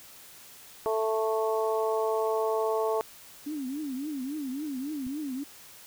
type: harmonic tone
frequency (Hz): 220.5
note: A3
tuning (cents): +4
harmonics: 2 / 3 / 4 / 5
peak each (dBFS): -27 / -31 / -33 / -35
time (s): 0.86-3.01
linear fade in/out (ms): 0
type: tone with vibrato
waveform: sine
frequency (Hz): 280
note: C#4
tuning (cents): +18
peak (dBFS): -31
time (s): 3.46-5.44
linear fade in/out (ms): 10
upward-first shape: triangle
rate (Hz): 3.6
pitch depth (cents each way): 210
type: click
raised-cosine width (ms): 5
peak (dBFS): -34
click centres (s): 5.067
effects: white hiss -50 dBFS RMS until 5.86 s